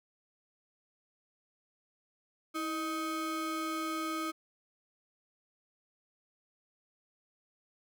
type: ring-modulated tone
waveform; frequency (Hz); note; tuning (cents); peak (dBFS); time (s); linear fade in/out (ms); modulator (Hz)
square; 469.7; A#4; +13; -31; 2.54-4.32; 20; 792
effects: none